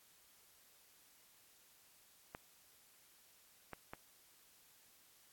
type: clicks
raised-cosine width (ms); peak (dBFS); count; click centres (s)
0.5; -30; 3; 2.349 / 3.733 / 3.935
effects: white hiss -67 dBFS RMS until 5.32 s + AAC 64 kbps